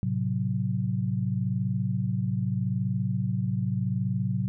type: chord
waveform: sine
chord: F# diminished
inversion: first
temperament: equal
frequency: 110 / 130.81 / 185 Hz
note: A2 / C3 / F#3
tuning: 0 / 0 / 0 cents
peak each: -29 dBFS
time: 0.03-4.48 s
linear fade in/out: 0 ms
effects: none